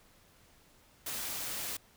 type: noise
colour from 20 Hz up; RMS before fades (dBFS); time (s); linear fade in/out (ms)
white; -38; 1.06-1.77; 5
effects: pink hiss -63 dBFS RMS until 1.96 s